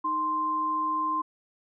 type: tone pair together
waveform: sine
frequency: 311 / 1046 Hz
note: D#4 / C6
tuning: -1 / -1 cents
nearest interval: octave + major sixth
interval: 2100 cents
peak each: -36 / -25 dBFS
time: 0.04-1.22 s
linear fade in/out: 10 ms
effects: none